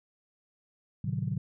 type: chord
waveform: sine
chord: A diminished seventh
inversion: none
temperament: equal with one note detuned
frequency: 110 / 130.81 / 151.92 / 185 Hz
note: A2 / C3 / Eb3 / Gb3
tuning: 0 / 0 / -41 / 0 cents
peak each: -34 / -33 / -34 / -35 dBFS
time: 1.04-1.38 s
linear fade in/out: 5 ms
effects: tanh soft clip ceiling -19 dBFS